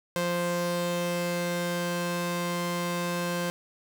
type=tone pair together; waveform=sawtooth; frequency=174.5 / 523.3 Hz; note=F3 / C5; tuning=-1 / 0 cents; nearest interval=octave + perfect fifth; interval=1901 cents; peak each=-26 dBFS; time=0.16-3.5 s; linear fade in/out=0 ms; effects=none